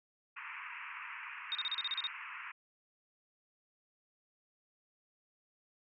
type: band-pass noise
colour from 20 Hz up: white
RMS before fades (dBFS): -46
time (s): 0.36-2.52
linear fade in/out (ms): 10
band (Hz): 940 to 2700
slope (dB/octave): 96
type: tone bursts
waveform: sine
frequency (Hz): 3700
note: A#7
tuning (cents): -14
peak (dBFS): -33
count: 9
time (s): 1.52-2.07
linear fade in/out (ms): 0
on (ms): 30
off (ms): 35
effects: resampled to 11025 Hz